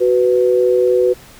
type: tone pair together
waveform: sine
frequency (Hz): 371.7 / 495.7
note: F#4 / B4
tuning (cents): +8 / +6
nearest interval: perfect fourth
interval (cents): 498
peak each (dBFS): -13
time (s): 0-1.14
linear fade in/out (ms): 20
effects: pink hiss -42 dBFS RMS until 1.39 s